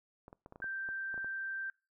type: clicks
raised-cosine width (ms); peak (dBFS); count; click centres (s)
1; -36; 11; 0.281 / 0.329 / 0.461 / 0.524 / 0.559 / 0.602 / 0.642 / 0.889 / 1.142 / 1.178 / 1.245
type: tone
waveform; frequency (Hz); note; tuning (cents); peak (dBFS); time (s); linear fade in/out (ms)
sine; 1568; G6; 0; -36; 0.62-1.7; 2
effects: noise-tail reverb RT60 0.3 s tail -24 dB re dry